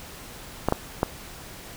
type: clicks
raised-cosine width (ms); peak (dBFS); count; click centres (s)
1; -6; 3; 0.686 / 0.724 / 1.031
effects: pink hiss -42 dBFS RMS until 1.76 s